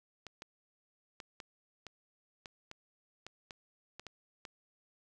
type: clicks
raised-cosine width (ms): 0.2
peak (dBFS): -28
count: 12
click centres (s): 0.267 / 0.421 / 1.202 / 1.402 / 1.867 / 2.458 / 2.714 / 3.266 / 3.508 / 3.996 / 4.067 / 4.452
effects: none